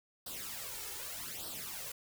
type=noise with flanger; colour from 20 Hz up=white; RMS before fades=-43 dBFS; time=0.26-1.92 s; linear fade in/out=5 ms; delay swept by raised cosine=0.22 to 2.32 ms; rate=0.83 Hz; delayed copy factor=+0.75; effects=none